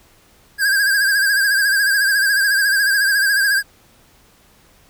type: tone with vibrato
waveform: square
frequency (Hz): 1611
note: G6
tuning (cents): +47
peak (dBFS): -14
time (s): 0.58-3.63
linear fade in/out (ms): 50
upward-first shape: sine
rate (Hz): 14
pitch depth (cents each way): 64
effects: pink hiss -52 dBFS RMS until 4.89 s